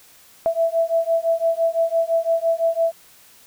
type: beating tone pair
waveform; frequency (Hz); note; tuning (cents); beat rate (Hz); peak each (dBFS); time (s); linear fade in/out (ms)
sine; 659.3 / 665.2; E5 / E5; 0 / +16; 5.9; -20; 0.46-2.92; 0
effects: white hiss -50 dBFS RMS until 3.46 s